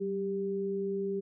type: tone pair together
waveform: sine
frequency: 191.6 / 394.7 Hz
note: G3 / G4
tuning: -39 / +12 cents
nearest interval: octave + minor second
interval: 1251 cents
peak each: -36 / -31 dBFS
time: 0-1.21 s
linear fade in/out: 20 ms
effects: none